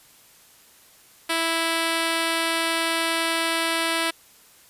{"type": "tone", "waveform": "5% pulse", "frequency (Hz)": 329.6, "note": "E4", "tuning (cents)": 0, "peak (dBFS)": -10, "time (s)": [1.29, 4.11], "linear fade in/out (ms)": 10, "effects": ["white hiss -53 dBFS RMS until 4.69 s", "resampled to 32000 Hz"]}